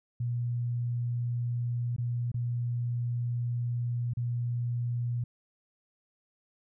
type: tone with dropouts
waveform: sine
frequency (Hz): 120.3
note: B2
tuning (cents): -45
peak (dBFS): -28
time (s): 0.2-5.24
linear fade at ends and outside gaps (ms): 5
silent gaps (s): 1.964-1.982 / 2.317-2.342 / 4.136-4.17
effects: none